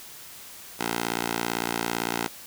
10% pulse tone with high-pass filter, 57.8 Hz, A#1, 14 cents flat, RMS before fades -29 dBFS, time 0.79-2.28 s, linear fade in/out 10 ms, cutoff 370 Hz, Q 0.51, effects white hiss -44 dBFS RMS until 2.46 s

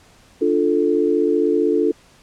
sine chord, D minor, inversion none, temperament equal, 293.7 / 349.2 / 440 Hz, D4 / F4 / A4, 0 / 0 / 0 cents, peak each -20 / -19 / -18 dBFS, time 0.41-1.92 s, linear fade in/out 10 ms, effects pink hiss -51 dBFS RMS until 2.22 s + low-pass 9000 Hz 12 dB/octave

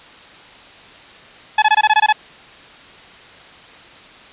sawtooth tone bursts, 856 Hz, A5, 48 cents flat, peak -5 dBFS, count 9, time 1.58-2.126 s, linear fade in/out 5 ms, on 42 ms, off 21 ms, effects white hiss -41 dBFS RMS until 4.32 s + resampled to 8000 Hz

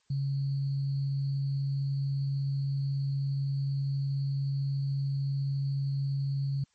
sine tone with sample-and-hold, 138.1 Hz, C#3, 6 cents flat, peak -27 dBFS, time 0.1-6.64 s, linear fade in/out 5 ms, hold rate 4410 Hz, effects white hiss -71 dBFS RMS until 6.74 s + MP3 32 kbps

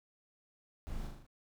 brown noise with echo, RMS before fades -43 dBFS, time 0.87-1.07 s, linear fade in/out 0 ms, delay 39 ms, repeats 5, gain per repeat -3 dB, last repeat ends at 1.265 s, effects none

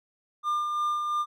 triangle tone with tremolo, 1200 Hz, D6, 37 cents sharp, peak -22 dBFS, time 0.43-1.26 s, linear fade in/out 50 ms, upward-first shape sine, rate 2.9 Hz, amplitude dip 35%, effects none

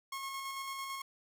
sawtooth tone with tremolo, 1086 Hz, C#6, 36 cents flat, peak -34 dBFS, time 0.12-1.02 s, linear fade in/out 5 ms, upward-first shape square, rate 9 Hz, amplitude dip 25%, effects none

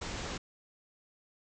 pink low-pass noise, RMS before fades -39 dBFS, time 0.01-0.38 s, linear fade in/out 10 ms, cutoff 7700 Hz, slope 96 dB/octave, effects none

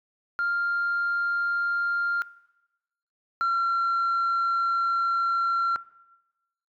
sine tone pair in turn, 1396.9 / 1366.6 Hz, F6 / F6, 0 / -38 cents, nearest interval unison, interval 38 cents, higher first, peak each -22 / -19 dBFS, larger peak second, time 0.39-2.22 / 3.41-5.76 s, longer second, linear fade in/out 0 ms, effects noise-tail reverb RT60 1.0 s tail -20 dB re dry + tanh soft clip ceiling -20 dBFS

